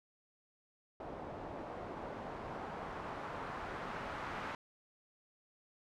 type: noise with low-pass filter sweep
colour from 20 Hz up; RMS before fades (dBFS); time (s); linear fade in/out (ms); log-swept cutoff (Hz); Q
white; -44; 1-4.55; 2; 640 to 1400; 1.2
effects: none